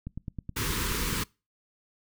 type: click train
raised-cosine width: 5 ms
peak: -23 dBFS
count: 11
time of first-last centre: 0.07-1.128 s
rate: 9.45 Hz
type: band-stop noise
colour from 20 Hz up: pink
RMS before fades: -30 dBFS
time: 0.56-1.24 s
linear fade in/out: 10 ms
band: 510 to 910 Hz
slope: 96 dB/octave
effects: noise-tail reverb RT60 0.3 s tail -25 dB re dry